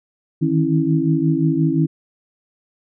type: tone cluster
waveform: sine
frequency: 154.2 / 159.9 / 272.4 / 326.4 Hz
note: D#3 / D#3 / C#4 / E4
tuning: -15 / +48 / -30 / -17 cents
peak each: -20 dBFS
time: 0.41-1.87 s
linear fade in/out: 20 ms
effects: none